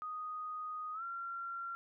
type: tone with pitch glide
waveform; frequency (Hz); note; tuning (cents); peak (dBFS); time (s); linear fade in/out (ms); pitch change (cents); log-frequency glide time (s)
sine; 1244 to 1372.4; D#6 to F6; -1 to -31; -39; 0.02-1.75; 0; +170; 0.93-1.03
effects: none